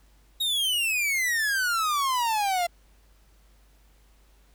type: exponential sweep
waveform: 45% pulse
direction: down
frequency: 3804 to 681 Hz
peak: -23 dBFS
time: 0.4-2.67 s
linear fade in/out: 10 ms
effects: added 50 Hz sine -56 dBFS peak until 4.54 s + pink hiss -64 dBFS RMS until 4.54 s